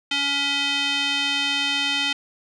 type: tone with band-pass filter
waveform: square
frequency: 282 Hz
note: C#4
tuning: 30 cents sharp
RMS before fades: -23 dBFS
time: 0.11-2.13 s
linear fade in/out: 5 ms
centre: 3100 Hz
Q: 3
effects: resampled to 24000 Hz